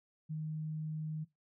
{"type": "tone", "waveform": "sine", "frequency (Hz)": 155.56, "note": "D#3", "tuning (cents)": 0, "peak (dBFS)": -36, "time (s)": [0.29, 1.25], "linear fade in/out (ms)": 20, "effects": ["noise-tail reverb RT60 0.2 s tail -20 dB re dry"]}